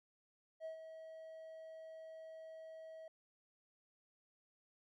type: tone with ADSR envelope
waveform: triangle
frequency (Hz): 642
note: E5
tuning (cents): -46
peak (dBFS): -39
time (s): 0.6-3.08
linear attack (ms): 53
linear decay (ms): 110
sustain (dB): -9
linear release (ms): 3
effects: tanh soft clip ceiling -37 dBFS